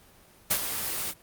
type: noise with ADSR envelope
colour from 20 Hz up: white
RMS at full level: -22 dBFS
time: 0.5-1.14 s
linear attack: 11 ms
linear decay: 72 ms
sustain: -9 dB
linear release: 51 ms
effects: pink hiss -56 dBFS RMS until 1.22 s + Opus 24 kbps